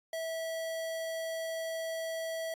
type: tone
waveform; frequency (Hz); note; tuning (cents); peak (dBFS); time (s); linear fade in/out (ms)
square; 652; E5; -19; -35; 0.13-2.54; 2
effects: AAC 64 kbps